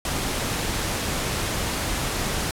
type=noise; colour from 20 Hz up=pink; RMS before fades=-26 dBFS; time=0.05-2.51 s; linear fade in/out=2 ms; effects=low-pass 12000 Hz 12 dB/octave